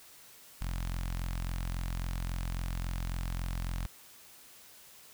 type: tone with notch filter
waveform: sawtooth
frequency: 43.65 Hz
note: F1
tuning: in tune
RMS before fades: -35 dBFS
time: 0.61-3.86 s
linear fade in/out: 0 ms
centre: 410 Hz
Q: 0.6
effects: white hiss -55 dBFS RMS until 5.13 s